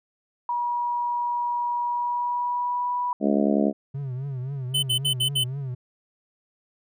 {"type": "tone with pitch glide", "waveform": "sine", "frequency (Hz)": [962, 980.5], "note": ["B5", "B5"], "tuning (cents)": [-46, -13], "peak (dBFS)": -23, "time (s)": [0.49, 3.13], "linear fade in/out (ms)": 2, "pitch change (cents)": 33, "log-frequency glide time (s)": [1.85, 2.92]}
{"type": "harmonic tone", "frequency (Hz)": 70.4, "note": "C#2", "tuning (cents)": 27, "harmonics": [3, 4, 5, 6, 7, 8, 9, 10], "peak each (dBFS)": [-22, -24, -28, -30, -33, -31, -28, -36], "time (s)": [3.2, 3.73], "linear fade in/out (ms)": 50}
{"type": "tone with vibrato", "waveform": "triangle", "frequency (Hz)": 133, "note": "C3", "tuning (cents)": 29, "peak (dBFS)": -26, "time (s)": [3.94, 5.75], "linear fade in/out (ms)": 10, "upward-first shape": "triangle", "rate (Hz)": 3.8, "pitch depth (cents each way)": 140}
{"type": "tone bursts", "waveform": "square", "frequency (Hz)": 3037, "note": "F#7", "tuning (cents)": 44, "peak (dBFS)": -21, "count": 5, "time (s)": [4.74, 5.441], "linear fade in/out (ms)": 10, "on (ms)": 89, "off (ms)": 64}
{"effects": []}